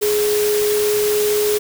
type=tone in noise; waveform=sine; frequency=419.3 Hz; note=G#4; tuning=17 cents sharp; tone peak=-15 dBFS; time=0.01-1.59 s; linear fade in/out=20 ms; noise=white; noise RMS=-24 dBFS; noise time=0.01-1.59 s; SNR=+6 dB; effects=none